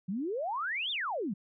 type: exponential two-way sweep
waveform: sine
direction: up then down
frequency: 173.4 to 3729 to 173.4 Hz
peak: -31 dBFS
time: 0.08-1.34 s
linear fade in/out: 10 ms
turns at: 0.91 s
effects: none